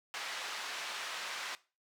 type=band-pass noise; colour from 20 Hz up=pink; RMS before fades=-41 dBFS; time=0.14-1.55 s; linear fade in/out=0 ms; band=1100 to 5100 Hz; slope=12 dB/octave; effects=noise-tail reverb RT60 0.3 s tail -18 dB re dry